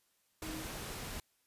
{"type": "tone in noise", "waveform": "sine", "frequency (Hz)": 315.2, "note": "D#4", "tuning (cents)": 23, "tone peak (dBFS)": -44, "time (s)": [0.42, 0.65], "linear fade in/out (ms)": 2, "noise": "pink", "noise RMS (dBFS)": -43, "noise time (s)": [0.42, 1.2], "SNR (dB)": -4, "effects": ["white hiss -75 dBFS RMS until 1.46 s", "resampled to 32000 Hz"]}